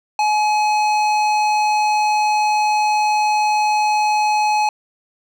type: tone with hard clipping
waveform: triangle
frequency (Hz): 847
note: G#5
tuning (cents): +34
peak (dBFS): -16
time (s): 0.19-4.69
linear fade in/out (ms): 2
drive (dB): 17
effects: none